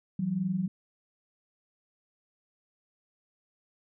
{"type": "tone pair together", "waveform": "sine", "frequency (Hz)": [166.67, 188.6], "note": ["E3", "F#3"], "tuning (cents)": [19, 33], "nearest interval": "major second", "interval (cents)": 214, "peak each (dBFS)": [-33, -28], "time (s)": [0.19, 0.68], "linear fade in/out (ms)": 5, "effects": []}